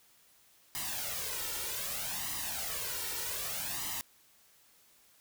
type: noise with flanger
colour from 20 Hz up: white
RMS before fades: -37 dBFS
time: 0.75-4.01 s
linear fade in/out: 0 ms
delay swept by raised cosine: 1 to 2.2 ms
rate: 0.64 Hz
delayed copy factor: +0.7
effects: white hiss -64 dBFS RMS until 5.2 s